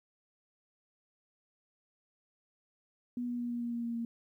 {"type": "tone with pitch steps", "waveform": "sine", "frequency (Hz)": [243.9, 242.2, 240.5, 238.9, 237.2, 235.6, 234, 232.3], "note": ["B3", "B3", "B3", "A#3", "A#3", "A#3", "A#3", "A#3"], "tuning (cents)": [-21, -34, -46, 43, 30, 19, 7, -6], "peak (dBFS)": -33, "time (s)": [3.17, 4.05], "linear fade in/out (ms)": 2, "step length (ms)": 110, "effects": ["12-bit"]}